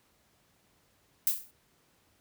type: noise with exponential decay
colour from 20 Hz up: violet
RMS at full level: -23 dBFS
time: 1.27-1.51 s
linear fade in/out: 1 ms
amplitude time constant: 51 ms
effects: pink hiss -68 dBFS RMS until 2.2 s + high-pass 60 Hz 12 dB/octave